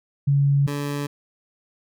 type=tone pair in turn; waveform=sine / 20% pulse; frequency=140.7 / 143.82 Hz; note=C#3 / D3; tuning=+26 / -36 cents; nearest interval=unison; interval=38 cents; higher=second; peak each=-15 / -20 dBFS; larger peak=first; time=0.27-0.67 / 0.67-1.07 s; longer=neither; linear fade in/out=10 ms; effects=none